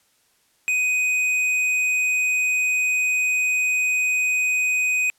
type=tone with hard clipping; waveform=sine; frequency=2500 Hz; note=D#7; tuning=8 cents sharp; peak=-20 dBFS; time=0.68-5.1 s; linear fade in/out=0 ms; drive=8 dB; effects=white hiss -63 dBFS RMS until 5.18 s + low-pass 12000 Hz 12 dB/octave